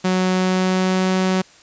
sawtooth tone with pitch glide, 185 to 186.93 Hz, F#3 to F#3, 0 to +18 cents, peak -12 dBFS, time 0.04-1.42 s, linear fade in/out 10 ms, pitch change +18 cents, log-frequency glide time 0.33-1.16 s, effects white hiss -48 dBFS RMS until 1.62 s + resampled to 16000 Hz

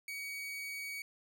40% pulse tone, 2255 Hz, C#7, 29 cents sharp, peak -39 dBFS, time 0.08-1.02 s, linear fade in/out 2 ms, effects none

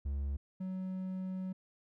triangle tone pair in turn, 70 / 186.88 Hz, C#2 / F#3, +18 / +18 cents, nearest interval octave + perfect fourth, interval 1700 cents, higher second, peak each -31 / -34 dBFS, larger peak first, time 0.05-0.37 / 0.6-1.53 s, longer second, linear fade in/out 10 ms, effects none

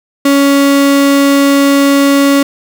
35% pulse tone, 279.5 Hz, C#4, 14 cents sharp, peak -4 dBFS, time 0.25-2.43 s, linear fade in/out 5 ms, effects none

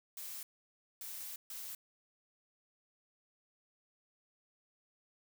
blue noise bursts at uneven times, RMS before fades -45 dBFS, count 3, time 0.17-0.43 / 1.01-1.36 / 1.5-1.75 s, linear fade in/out 2 ms, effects none

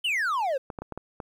triangle exponential sweep, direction down, 3130 to 506 Hz, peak -22 dBFS, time 0.04-0.58 s, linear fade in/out 10 ms
clicks, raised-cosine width 1 ms, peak -21 dBFS, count 6, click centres 0.702 / 0.788 / 0.82 / 0.923 / 0.976 / 1.202 s
effects 10-bit

